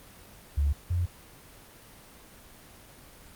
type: tone pair in turn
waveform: sine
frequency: 71.7 / 87.71 Hz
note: D2 / F2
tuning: -41 / +8 cents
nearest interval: minor third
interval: 349 cents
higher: second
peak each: -22 / -24 dBFS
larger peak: first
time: 0.57-0.73 / 0.9-1.06 s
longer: neither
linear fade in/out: 10 ms
effects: pink hiss -51 dBFS RMS until 3.35 s + Opus 24 kbps